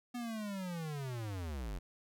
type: linear sweep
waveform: square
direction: down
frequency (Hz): 246.9 to 41.2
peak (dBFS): -39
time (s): 0.14-1.79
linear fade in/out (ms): 10
effects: none